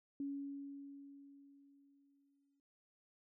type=tone with exponential decay; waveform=sine; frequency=279.9 Hz; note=C#4; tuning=17 cents sharp; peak=-38 dBFS; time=0.2-2.6 s; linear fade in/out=2 ms; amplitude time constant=520 ms; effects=none